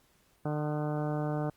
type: harmonic tone with a mistuned harmonic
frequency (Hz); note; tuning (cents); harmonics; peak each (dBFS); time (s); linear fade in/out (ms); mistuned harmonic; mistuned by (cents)
150; D3; +37; 1 / 2 / 3 / 4 / 5 / 6 / 7 / 8 / 9 / 10; -32 / -36 / -39 / -38 / -40 / -47 / -49 / -47 / -52 / -50; 0.45-1.5; 5; 8; +36
effects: pink hiss -67 dBFS RMS until 1.56 s + Opus 48 kbps